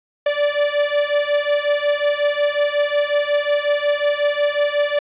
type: beating tone pair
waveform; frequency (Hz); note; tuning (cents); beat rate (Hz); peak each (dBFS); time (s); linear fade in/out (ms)
45% pulse; 580 / 585.5; D5 / D5; -22 / -5; 5.5; -20 / -19; 0.26-4.99; 5
effects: resampled to 8000 Hz + 8-bit